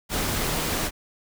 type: noise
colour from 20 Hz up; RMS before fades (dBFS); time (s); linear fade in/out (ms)
pink; -26; 0.09-0.91; 50
effects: none